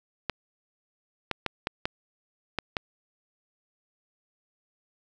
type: clicks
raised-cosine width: 0.3 ms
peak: -11 dBFS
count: 7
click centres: 0.297 / 1.313 / 1.463 / 1.671 / 1.855 / 2.587 / 2.768 s
effects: none